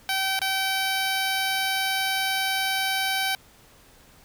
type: tone with dropouts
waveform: 10% pulse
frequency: 770 Hz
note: G5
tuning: 31 cents flat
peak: -15 dBFS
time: 0.09-3.35 s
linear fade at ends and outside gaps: 1 ms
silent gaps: 0.391-0.416 s
effects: pink hiss -54 dBFS RMS until 4.24 s